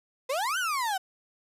35% pulse exponential two-way sweep, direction up then down, 493.9 to 1568 to 734 Hz, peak -25 dBFS, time 0.29-0.98 s, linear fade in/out 10 ms, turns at 0.58 s, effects resampled to 32000 Hz

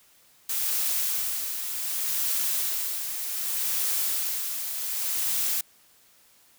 blue noise with tremolo, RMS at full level -26 dBFS, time 0.49-5.61 s, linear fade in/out 5 ms, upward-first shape sine, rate 0.66 Hz, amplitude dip 50%, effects white hiss -59 dBFS RMS until 6.58 s

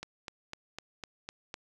click train, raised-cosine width 0.2 ms, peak -22 dBFS, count 7, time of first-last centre 0.03-1.541 s, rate 3.97 Hz, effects none

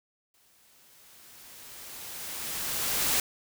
white noise with exponential growth, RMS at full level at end -25 dBFS, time 0.34-3.2 s, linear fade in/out 2 ms, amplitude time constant 620 ms, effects none

